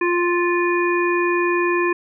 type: harmonic tone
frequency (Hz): 350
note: F4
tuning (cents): +4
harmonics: 1 / 3 / 5 / 7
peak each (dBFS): -18 / -23 / -25 / -26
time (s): 0.01-1.93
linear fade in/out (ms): 5
effects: none